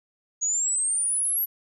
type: exponential sweep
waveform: sine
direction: up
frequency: 6645 to 11840 Hz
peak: -22 dBFS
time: 0.41-1.46 s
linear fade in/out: 20 ms
effects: none